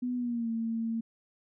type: tone with pitch glide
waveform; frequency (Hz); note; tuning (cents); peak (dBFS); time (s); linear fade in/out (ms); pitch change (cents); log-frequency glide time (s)
sine; 247.8 to 227.2; B3 to A#3; +6 to -44; -29; 0.02-1.01; 10; -150; 0.16-0.5
effects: none